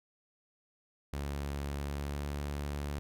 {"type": "tone with pitch glide", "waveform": "sawtooth", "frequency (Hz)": [70.9, 72.14], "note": ["C#2", "D2"], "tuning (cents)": [40, -30], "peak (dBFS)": -31, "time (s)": [1.13, 2.99], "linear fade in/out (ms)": 0, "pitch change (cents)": 30, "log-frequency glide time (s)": [1.79, 2.32], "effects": []}